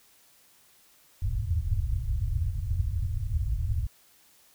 white low-pass noise, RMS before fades -28 dBFS, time 1.22-3.87 s, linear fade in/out 5 ms, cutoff 110 Hz, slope 48 dB/octave, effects white hiss -60 dBFS RMS until 4.54 s

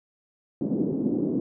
pink band-pass noise, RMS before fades -26 dBFS, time 0.61-1.4 s, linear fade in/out 2 ms, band 190 to 360 Hz, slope 24 dB/octave, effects none

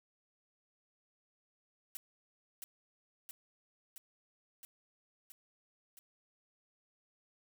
blue noise with echo, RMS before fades -44 dBFS, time 1.95-1.97 s, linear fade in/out 0 ms, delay 670 ms, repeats 6, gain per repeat -2 dB, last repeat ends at 5.99 s, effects none

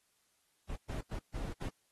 brown noise bursts at uneven times, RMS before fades -39 dBFS, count 5, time 0.69-0.76 / 0.89-1.01 / 1.11-1.19 / 1.34-1.53 / 1.61-1.69 s, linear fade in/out 5 ms, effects white hiss -75 dBFS RMS until 1.91 s + AAC 32 kbps

